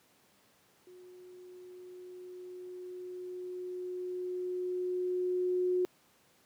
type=tone with level ramp; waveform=sine; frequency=363.1 Hz; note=F#4; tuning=33 cents flat; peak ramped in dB=-51 to -26 dBFS; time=0.87-5.85 s; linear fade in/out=0 ms; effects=pink hiss -66 dBFS RMS until 6.45 s + high-pass 150 Hz 12 dB/octave